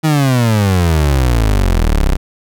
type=exponential sweep; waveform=30% pulse; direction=down; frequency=160.8 to 30.87 Hz; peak=-7 dBFS; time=0.03-2.17 s; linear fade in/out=20 ms; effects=none